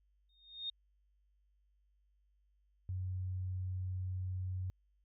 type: tone with exponential growth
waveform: sine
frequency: 3691 Hz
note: A#7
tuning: 18 cents flat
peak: -35 dBFS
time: 0.29-0.7 s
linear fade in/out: 5 ms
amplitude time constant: 87 ms
type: tone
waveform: sine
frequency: 92.5 Hz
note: F#2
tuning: in tune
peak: -36 dBFS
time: 2.89-4.7 s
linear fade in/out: 0 ms
effects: added 50 Hz sine -70 dBFS peak until 5.04 s